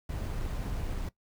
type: noise with sample-and-hold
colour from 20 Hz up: brown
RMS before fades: -34 dBFS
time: 0.09-1.09 s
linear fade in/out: 5 ms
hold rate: 11025 Hz
effects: noise-tail reverb RT60 0.1 s tail -18 dB re dry